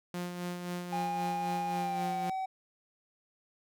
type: tone with tremolo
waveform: sawtooth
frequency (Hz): 177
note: F3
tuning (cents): +23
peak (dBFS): -30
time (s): 0.14-2.3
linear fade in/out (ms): 2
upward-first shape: sine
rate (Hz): 3.8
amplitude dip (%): 45
type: tone with pitch glide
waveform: triangle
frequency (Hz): 815 to 760.4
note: G#5 to F#5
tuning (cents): -33 to +47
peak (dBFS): -30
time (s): 0.92-2.46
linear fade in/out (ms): 10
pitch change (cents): -120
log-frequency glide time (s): 1.71-2.13
effects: none